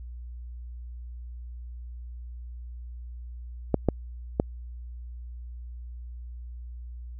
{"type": "clicks", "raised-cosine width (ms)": 2, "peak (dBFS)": -7, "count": 3, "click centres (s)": [3.743, 3.887, 4.399], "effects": ["added 60 Hz sine -37 dBFS peak until 7.19 s"]}